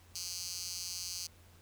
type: tone with high-pass filter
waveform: 10% pulse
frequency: 180 Hz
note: F#3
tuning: 47 cents flat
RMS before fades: -41 dBFS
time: 0.15-1.27 s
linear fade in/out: 5 ms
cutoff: 5300 Hz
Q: 4.3
effects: added 87 Hz sine -59 dBFS peak until 1.61 s + pink hiss -63 dBFS RMS until 1.61 s